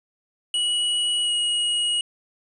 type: tone with pitch glide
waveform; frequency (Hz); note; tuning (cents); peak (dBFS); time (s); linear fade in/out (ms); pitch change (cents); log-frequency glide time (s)
square; 2923 to 2894; F#7 to F#7; -22 to -39; -21; 0.54-2.01; 2; -17; 1.22-1.31
effects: resampled to 24000 Hz + 9-bit